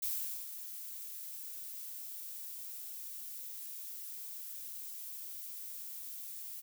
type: noise with ADSR envelope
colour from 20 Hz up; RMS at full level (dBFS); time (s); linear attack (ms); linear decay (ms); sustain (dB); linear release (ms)
violet; -35; 0.02-6.62; 11; 420; -10; 29
effects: none